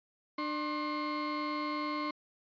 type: tone pair together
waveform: 35% pulse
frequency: 298.5 / 1066 Hz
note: D4 / C6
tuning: +28 / +32 cents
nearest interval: octave + minor seventh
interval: 2204 cents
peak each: -34 / -34 dBFS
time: 0.38-2.11 s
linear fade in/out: 5 ms
effects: resampled to 11025 Hz